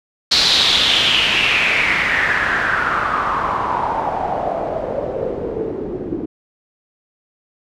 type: noise with low-pass filter sweep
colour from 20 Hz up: white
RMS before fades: -18 dBFS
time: 0.31-6.26 s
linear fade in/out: 10 ms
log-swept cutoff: 4400 to 320 Hz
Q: 5.1
effects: none